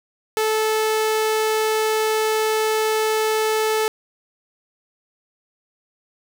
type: tone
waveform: sawtooth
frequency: 435.9 Hz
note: A4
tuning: 16 cents flat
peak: -14 dBFS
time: 0.37-3.88 s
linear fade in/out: 0 ms
effects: none